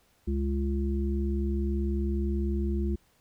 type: harmonic tone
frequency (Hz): 69.1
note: C#2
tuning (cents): -5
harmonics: 1 / 3 / 5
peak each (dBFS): -27 / -32 / -34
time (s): 0.27-2.96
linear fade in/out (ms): 10
effects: pink hiss -66 dBFS RMS until 3.2 s